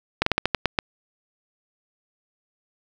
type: slowing click train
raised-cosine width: 0.3 ms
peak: -3 dBFS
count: 8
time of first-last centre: 0.22-0.788 s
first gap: 44 ms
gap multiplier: 1.2
effects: none